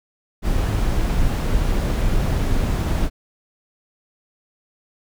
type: noise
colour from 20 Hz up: brown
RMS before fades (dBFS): -19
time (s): 0.42-3.1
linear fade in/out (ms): 50
effects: none